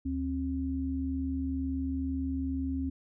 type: tone pair together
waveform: sine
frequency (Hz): 74.9 / 266.9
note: D2 / C4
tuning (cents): +35 / +35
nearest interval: octave + minor seventh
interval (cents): 2200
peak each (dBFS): -34 / -31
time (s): 0.05-2.9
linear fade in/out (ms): 10
effects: none